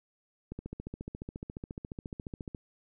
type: click train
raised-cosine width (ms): 3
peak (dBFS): -26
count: 30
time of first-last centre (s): 0.52-2.548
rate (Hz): 14.3
effects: none